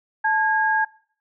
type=tone pair together; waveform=sine; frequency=873 / 1635.2 Hz; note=A5 / G#6; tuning=-14 / -27 cents; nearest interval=major seventh; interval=1087 cents; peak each=-20 dBFS; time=0.24-0.85 s; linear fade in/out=10 ms; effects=noise-tail reverb RT60 0.5 s tail -21 dB re dry